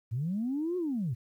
sine linear two-way sweep, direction up then down, 103.83 to 370 to 103.83 Hz, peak -28 dBFS, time 0.11-1.15 s, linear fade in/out 20 ms, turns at 0.77 s, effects tanh soft clip ceiling -24 dBFS + 11-bit

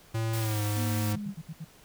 square tone with pitch glide, 112.5 to 104.36 Hz, A2 to G#2, +39 to +9 cents, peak -28 dBFS, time 0.14-1.16 s, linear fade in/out 10 ms, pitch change -130 cents, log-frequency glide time 0.38-0.62 s
white noise, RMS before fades -39 dBFS, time 0.33-1.13 s, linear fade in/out 5 ms
sine exponential sweep, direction down, 246.9 to 196 Hz, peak -33 dBFS, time 0.75-1.35 s, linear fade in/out 50 ms
sine tone bursts, 159.6 Hz, D#3, 44 cents sharp, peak -35 dBFS, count 5, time 1.14-1.648 s, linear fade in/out 10 ms, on 48 ms, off 67 ms
effects pink hiss -56 dBFS RMS until 1.84 s

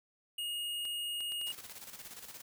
square tone, 2862 Hz, F7, 42 cents sharp, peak -36 dBFS, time 0.38-1.52 s, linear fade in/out 5 ms
clicks, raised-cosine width 0.2 ms, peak -33 dBFS, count 7, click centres 0.853 / 1.206 / 1.321 / 1.414 / 1.504 / 1.588 / 1.697 s
white noise with tremolo, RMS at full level -47 dBFS, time 1.46-2.42 s, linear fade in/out 10 ms, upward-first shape square, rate 17 Hz, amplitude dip 55%
effects none

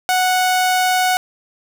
sawtooth tone, 738 Hz, F#5, 5 cents flat, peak -10 dBFS, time 0.09-1.17 s, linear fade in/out 0 ms, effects none

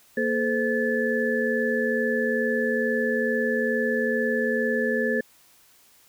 sine tone cluster, 233.5 / 433.7 / 516 / 1733 Hz, A#3 / A4 / C5 / A6, +3 / -25 / -24 / -27 cents, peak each -27 dBFS, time 0.17-5.21 s, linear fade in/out 5 ms, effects white hiss -57 dBFS RMS until 6.08 s

